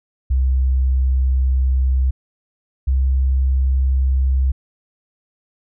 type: tone pair in turn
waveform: sine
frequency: 65 / 65.83 Hz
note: C2 / C2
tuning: -11 / +11 cents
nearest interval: unison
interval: 22 cents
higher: second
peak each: -13 dBFS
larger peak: neither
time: 0.3-2.11 / 2.87-4.52 s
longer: first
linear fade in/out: 10 ms
effects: none